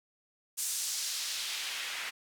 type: noise with band-pass filter sweep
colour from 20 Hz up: white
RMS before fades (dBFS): -36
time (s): 0.57-2.11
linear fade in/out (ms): 20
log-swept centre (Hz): 8300 to 1900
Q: 1.2
effects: none